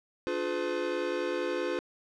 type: chord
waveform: square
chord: D diminished seventh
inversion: none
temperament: just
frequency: 293.7 / 352.4 / 422.9 / 507.5 Hz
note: D4 / F4 / Ab4 / Cb5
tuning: 0 / +16 / +31 / +47 cents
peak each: -39 / -34 / -38 / -34 dBFS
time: 0.27-1.79 s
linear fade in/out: 0 ms
effects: low-pass 4000 Hz 12 dB/octave